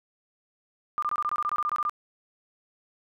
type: tone bursts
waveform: sine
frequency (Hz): 1201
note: D6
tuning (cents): +38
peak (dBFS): -24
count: 14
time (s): 0.98-1.895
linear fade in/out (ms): 0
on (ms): 44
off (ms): 23
effects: none